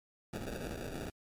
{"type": "noise with sample-and-hold", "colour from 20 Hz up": "white", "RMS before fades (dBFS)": -41, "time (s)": [0.33, 1.1], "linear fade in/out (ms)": 5, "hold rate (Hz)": 1050, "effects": ["MP3 64 kbps"]}